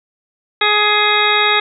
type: harmonic tone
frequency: 418.7 Hz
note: G#4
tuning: 14 cents sharp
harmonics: 1 / 2 / 3 / 4 / 5 / 6 / 8 / 9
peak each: -21 / -20 / -18 / -20 / -18 / -20 / -22 / -18 dBFS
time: 0.61-1.6 s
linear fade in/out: 5 ms
effects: none